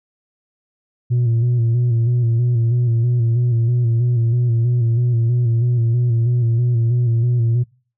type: tone with vibrato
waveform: sine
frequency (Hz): 118.7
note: A#2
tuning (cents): +32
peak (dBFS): -11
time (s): 1.1-7.64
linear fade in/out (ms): 20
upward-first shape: square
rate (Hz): 3.1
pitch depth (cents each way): 48
effects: noise-tail reverb RT60 0.4 s tail -25 dB re dry + tanh soft clip ceiling -12 dBFS